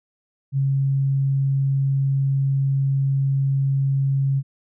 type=tone; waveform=sine; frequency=136.7 Hz; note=C#3; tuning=24 cents flat; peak=-17 dBFS; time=0.52-4.43 s; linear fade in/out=50 ms; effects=none